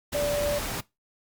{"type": "tone in noise", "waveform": "sine", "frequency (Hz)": 582, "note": "D5", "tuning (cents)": -16, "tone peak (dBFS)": -24, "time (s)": [0.14, 0.59], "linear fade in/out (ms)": 10, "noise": "pink", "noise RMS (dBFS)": -32, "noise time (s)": [0.12, 0.81], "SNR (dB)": 5, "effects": ["noise-tail reverb RT60 0.2 s tail -20 dB re dry", "Opus 48 kbps"]}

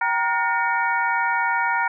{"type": "tone cluster", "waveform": "sine", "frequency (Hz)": [777, 940, 1431, 1828, 2251], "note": ["G5", "A#5", "F6", "A#6", "C#7"], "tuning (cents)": [-16, 14, 42, -34, 26], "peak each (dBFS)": [-29, -22, -24, -27, -29], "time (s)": [0.01, 1.88], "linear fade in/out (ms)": 5, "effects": []}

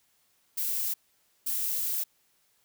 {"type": "noise bursts at uneven times", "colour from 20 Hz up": "violet", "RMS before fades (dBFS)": -30, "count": 2, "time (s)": [[0.57, 0.94], [1.46, 2.04]], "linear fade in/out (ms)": 10, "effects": ["white hiss -69 dBFS RMS until 2.64 s"]}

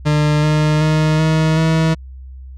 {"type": "tone with pitch steps", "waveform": "40% pulse", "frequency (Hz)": [150, 152.62, 155.29, 158, 160.77], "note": ["D3", "D#3", "D#3", "D#3", "E3"], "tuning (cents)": [37, -33, -3, 27, -43], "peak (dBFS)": -11, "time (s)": [0.05, 1.95], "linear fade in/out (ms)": 20, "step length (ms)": 380, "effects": ["added 65 Hz sine -31 dBFS peak until 2.57 s", "low-pass 6000 Hz 12 dB/octave"]}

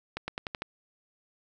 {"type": "accelerating click train", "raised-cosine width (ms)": 0.3, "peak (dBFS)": -17, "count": 6, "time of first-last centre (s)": [0.17, 0.62], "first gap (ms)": 110, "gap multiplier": 0.9, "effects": []}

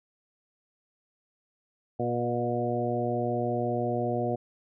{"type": "harmonic tone with a mistuned harmonic", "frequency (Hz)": 120, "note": "B2", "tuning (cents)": -49, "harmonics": [1, 2, 3, 4, 5, 6], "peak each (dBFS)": [-33, -33, -33, -33, -33, -33], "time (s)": [1.99, 4.36], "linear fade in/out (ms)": 10, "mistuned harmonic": 5, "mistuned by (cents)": 16, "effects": []}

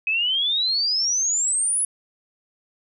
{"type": "exponential sweep", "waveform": "sine", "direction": "up", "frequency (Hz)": [2526, 10450], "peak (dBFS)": -19, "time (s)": [0.07, 1.85], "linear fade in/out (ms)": 2, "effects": []}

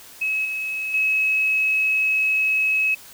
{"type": "tone with level steps", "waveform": "sine", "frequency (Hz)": 2569, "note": "E7", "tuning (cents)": -45, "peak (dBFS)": [-20, -24, -17], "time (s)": [0.21, 2.95], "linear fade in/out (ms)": 10, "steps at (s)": [0.45, 0.94], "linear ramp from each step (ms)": 2, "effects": ["white hiss -44 dBFS RMS until 3.13 s"]}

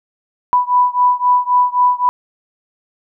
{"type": "beating tone pair", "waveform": "sine", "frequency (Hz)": [987.8, 991.6], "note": ["B5", "B5"], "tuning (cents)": [0, 7], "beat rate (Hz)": 3.8, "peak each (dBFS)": [-13, -14], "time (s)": [0.53, 2.09], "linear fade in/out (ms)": 0, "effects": []}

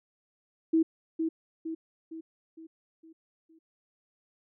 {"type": "tone with echo", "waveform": "sine", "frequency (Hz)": 323.7, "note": "E4", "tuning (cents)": -31, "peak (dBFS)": -20, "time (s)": [0.73, 0.83], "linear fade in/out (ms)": 10, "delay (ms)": 460, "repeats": 6, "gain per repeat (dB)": -6, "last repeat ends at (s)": 3.59, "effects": []}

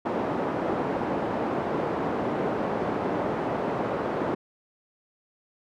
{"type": "band-pass noise", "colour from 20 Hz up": "pink", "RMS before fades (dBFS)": -28, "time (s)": [0.05, 4.35], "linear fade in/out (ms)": 10, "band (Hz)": [250, 870], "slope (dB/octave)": 12, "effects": []}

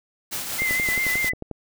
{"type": "noise with tremolo", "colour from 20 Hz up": "white", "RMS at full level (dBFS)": -28, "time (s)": [0.31, 1.3], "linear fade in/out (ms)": 20, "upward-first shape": "triangle", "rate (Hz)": 5.4, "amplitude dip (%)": 45}
{"type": "tone with vibrato", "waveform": "sine", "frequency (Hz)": 2054, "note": "C7", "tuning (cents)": -33, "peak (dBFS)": -21, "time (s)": [0.58, 1.33], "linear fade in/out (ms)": 20, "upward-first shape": "sine", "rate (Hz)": 5.2, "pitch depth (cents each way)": 45}
{"type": "click train", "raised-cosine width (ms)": 2, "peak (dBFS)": -18, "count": 11, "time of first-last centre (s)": [0.62, 1.513], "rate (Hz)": 11.2}
{"effects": []}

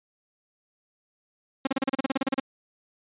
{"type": "tone bursts", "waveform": "sawtooth", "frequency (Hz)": 268.6, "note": "C4", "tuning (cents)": 46, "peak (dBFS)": -18, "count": 14, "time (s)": [1.65, 2.399], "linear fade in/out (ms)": 5, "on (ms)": 21, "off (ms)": 35, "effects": ["resampled to 8000 Hz"]}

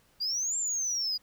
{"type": "exponential two-way sweep", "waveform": "sine", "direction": "up then down", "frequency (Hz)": [4699, 7459, 4846], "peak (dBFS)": -26, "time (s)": [0.2, 1.18], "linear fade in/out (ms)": 20, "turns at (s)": 0.57, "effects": ["tanh soft clip ceiling -26 dBFS", "pink hiss -65 dBFS RMS until 1.22 s"]}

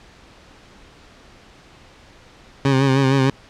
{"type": "tone with vibrato", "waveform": "20% pulse", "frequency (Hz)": 134.8, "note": "C#3", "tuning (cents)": -48, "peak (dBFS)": -9, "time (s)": [2.65, 3.3], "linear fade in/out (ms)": 2, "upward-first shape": "sine", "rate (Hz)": 6.5, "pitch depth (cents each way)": 48, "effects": ["pink hiss -47 dBFS RMS until 3.49 s", "low-pass 5000 Hz 12 dB/octave"]}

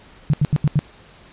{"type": "tone bursts", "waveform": "sine", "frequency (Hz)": 147.7, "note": "D3", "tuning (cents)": 10, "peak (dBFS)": -12, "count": 5, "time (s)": [0.3, 0.791], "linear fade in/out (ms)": 0, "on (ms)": 35, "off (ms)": 79, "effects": ["pink hiss -47 dBFS RMS until 1.32 s", "resampled to 8000 Hz"]}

